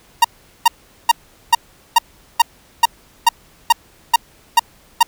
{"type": "tone bursts", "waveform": "45% pulse", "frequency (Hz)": 932.3, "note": "A#5", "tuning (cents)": 0, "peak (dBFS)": -6, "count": 12, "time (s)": [0.22, 5.03], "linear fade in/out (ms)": 5, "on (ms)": 25, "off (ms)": 410, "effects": ["pink hiss -50 dBFS RMS until 5.07 s"]}